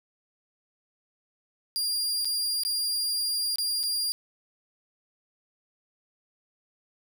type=tone with dropouts; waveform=sawtooth; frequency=4804 Hz; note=D8; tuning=38 cents sharp; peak=-23 dBFS; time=1.76-4.12 s; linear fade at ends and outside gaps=0 ms; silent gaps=2.247-2.254 / 2.635-2.65 / 3.558-3.584 / 3.831-3.836 s; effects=none